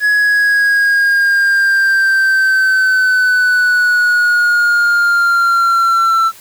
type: linear sweep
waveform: triangle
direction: down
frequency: 1685 to 1333 Hz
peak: -7 dBFS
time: 0-6.32 s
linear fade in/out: 50 ms
effects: white hiss -39 dBFS RMS until 6.4 s